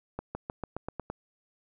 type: accelerating click train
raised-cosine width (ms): 1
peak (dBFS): -20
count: 8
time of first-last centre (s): 0.19-1.1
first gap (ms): 160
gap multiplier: 0.93
effects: none